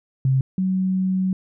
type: tone pair in turn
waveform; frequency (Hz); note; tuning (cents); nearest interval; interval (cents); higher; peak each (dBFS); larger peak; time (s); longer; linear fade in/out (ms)
sine; 132.6 / 187.52; C3 / F#3; +23 / +23; tritone; 600; second; -15 / -18; first; 0.25-0.41 / 0.58-1.33; second; 2
effects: none